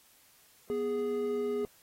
triangle tone pair together, 244.7 / 414.2 Hz, B3 / G#4, -16 / -5 cents, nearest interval major sixth, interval 911 cents, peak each -35 / -28 dBFS, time 0.7-1.65 s, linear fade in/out 0 ms, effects white hiss -62 dBFS RMS until 1.82 s + AAC 48 kbps

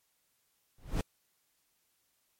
brown noise with exponential growth, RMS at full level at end -23 dBFS, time 0.78-1.01 s, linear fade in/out 2 ms, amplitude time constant 50 ms, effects white hiss -75 dBFS RMS until 2.39 s + MP3 64 kbps

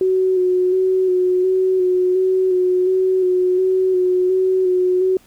sine tone with vibrato, 370 Hz, F#4, in tune, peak -13 dBFS, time 0.01-5.17 s, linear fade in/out 2 ms, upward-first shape square, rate 1.4 Hz, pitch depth 21 cents each way, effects pink hiss -52 dBFS RMS until 5.26 s

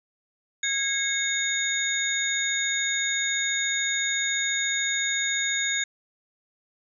sine tone cluster, 1641 / 2176 / 3683 / 6770 Hz, G#6 / C#7 / A#7 / G#8, -21 / -33 / -22 / +32 cents, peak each -29 dBFS, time 0.63-5.84 s, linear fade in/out 5 ms, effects none

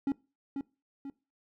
triangle tone with echo, 276.6 Hz, C#4, 4 cents flat, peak -24 dBFS, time 0.07-0.12 s, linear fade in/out 2 ms, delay 490 ms, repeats 2, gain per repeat -6 dB, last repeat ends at 1.1 s, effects noise-tail reverb RT60 0.3 s tail -21 dB re dry

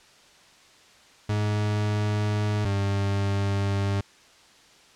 40% pulse tone pair in turn, 104.9 / 99.53 Hz, G#2 / G2, +18 / +27 cents, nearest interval minor second, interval 91 cents, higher first, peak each -22 dBFS, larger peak neither, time 1.29-2.65 / 2.65-4.01 s, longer neither, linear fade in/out 5 ms, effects white hiss -54 dBFS RMS until 4.95 s + low-pass 6000 Hz 12 dB/octave

